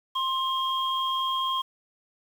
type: tone pair together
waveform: sine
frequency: 1054 / 3232 Hz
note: C6 / G#7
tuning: +12 / -48 cents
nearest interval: octave + perfect fifth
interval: 1940 cents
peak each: -26 / -29 dBFS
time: 0.15-1.62 s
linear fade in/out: 10 ms
effects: 8-bit